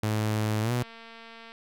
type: tone with pitch glide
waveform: sawtooth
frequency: 107.8 to 122.41 Hz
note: A2 to B2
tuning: -35 to -15 cents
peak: -21 dBFS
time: 0.03-0.83 s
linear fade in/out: 5 ms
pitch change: +220 cents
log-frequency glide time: 0.62-0.72 s
type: click train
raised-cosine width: 0.3 ms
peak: -31 dBFS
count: 165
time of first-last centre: 0.8-1.519 s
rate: 228 Hz
effects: none